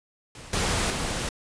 pink noise with level steps, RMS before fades -43 / -25 / -29 dBFS, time 0.35-1.29 s, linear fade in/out 2 ms, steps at 0.53 / 0.9 s, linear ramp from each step 2 ms, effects resampled to 22050 Hz

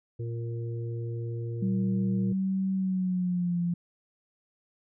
harmonic tone, 116.54 Hz, A#2, in tune, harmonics 1 / 3 / 4, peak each -31 / -41 / -43 dBFS, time 0.19-2.33 s, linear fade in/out 10 ms
sine tone with pitch glide, 191.1 to 173.23 Hz, G3 to F3, -44 to -14 cents, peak -25 dBFS, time 1.62-3.74 s, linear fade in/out 5 ms, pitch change -170 cents, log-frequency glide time 2.74-3.6 s
effects none

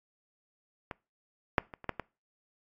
clicks, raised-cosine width 0.5 ms, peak -22 / -7 / -27 / -29 / -14 / -19 dBFS, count 6, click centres 0.912 / 1.582 / 1.738 / 1.843 / 1.893 / 1.997 s, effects noise-tail reverb RT60 0.3 s tail -23 dB re dry + AAC 64 kbps

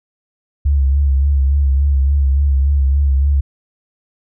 sine tone with vibrato, 69.3 Hz, C#2, in tune, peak -10 dBFS, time 0.65-3.41 s, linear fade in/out 10 ms, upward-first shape sine, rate 3.5 Hz, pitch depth 56 cents each way, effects none

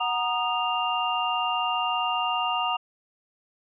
sine tone cluster, 737 / 940 / 1232 / 2795 Hz, F#5 / A#5 / D#6 / F7, -7 / +14 / -17 / +1 cents, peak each -29 dBFS, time 0-2.77 s, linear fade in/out 10 ms, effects none

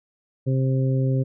harmonic tone, 132.1 Hz, C3, 17 cents sharp, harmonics 1 / 2 / 3 / 4, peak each -19 / -28 / -31 / -32 dBFS, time 0.46-1.24 s, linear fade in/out 20 ms, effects none

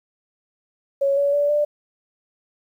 sine tone with pitch steps, 554.4 / 566.4 / 578.6 / 591.1 Hz, C#5 / C#5 / D5 / D5, 0 / +37 / -26 / +11 cents, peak -16 dBFS, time 1.01-1.65 s, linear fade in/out 10 ms, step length 160 ms, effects 9-bit

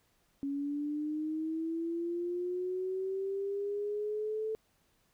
sine linear sweep, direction up, 277.2 to 440 Hz, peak -32 dBFS, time 0.43-4.55 s, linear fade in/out 0 ms, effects pink hiss -72 dBFS RMS until 5.13 s

